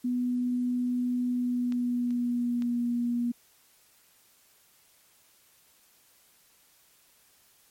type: tone with pitch glide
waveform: sine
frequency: 246.9 to 239.5 Hz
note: B3 to A#3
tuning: 0 to +47 cents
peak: -25 dBFS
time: 0.04-3.32 s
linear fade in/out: 10 ms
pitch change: -53 cents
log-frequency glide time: 1.3-2.84 s
type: clicks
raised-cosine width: 0.2 ms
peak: -27 / -35 / -28 dBFS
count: 3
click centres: 1.723 / 2.107 / 2.622 s
effects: white hiss -62 dBFS RMS until 7.7 s + MP3 64 kbps